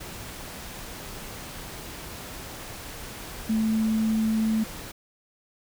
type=tone in noise; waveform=sine; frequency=220 Hz; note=A3; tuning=in tune; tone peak=-21 dBFS; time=3.49-4.64 s; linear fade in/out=10 ms; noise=pink; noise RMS=-39 dBFS; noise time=0-4.92 s; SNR=+15 dB; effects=none